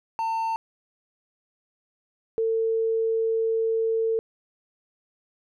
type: tone pair in turn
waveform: triangle / sine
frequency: 900 / 450 Hz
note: A5 / A4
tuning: +39 / +39 cents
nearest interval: octave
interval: 1200 cents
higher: first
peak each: -22 / -21 dBFS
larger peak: second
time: 0.19-0.56 / 2.38-4.19 s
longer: second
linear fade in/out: 0 ms
effects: none